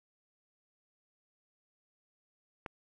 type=click; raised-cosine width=0.5 ms; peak=-24 dBFS; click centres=2.662 s; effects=none